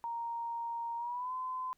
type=tone with pitch glide; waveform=sine; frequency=932.3 to 1022.6 Hz; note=A#5 to C6; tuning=0 to -40 cents; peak=-35 dBFS; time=0.04-1.73 s; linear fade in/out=0 ms; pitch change=+160 cents; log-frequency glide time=0.97-1.33 s; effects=pink hiss -75 dBFS RMS until 1.77 s